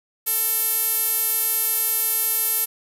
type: tone with band-pass filter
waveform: sawtooth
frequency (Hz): 445.7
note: A4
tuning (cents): +22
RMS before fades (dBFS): -22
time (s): 0.26-2.66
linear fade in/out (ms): 20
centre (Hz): 12000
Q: 5.8
effects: none